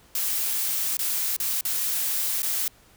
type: noise with dropouts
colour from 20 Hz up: blue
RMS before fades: -26 dBFS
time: 0.15-2.68 s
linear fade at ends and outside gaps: 2 ms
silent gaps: 0.97-0.991 / 1.365-1.4 / 1.61-1.651 / 2.421-2.429 s
effects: pink hiss -56 dBFS RMS until 2.96 s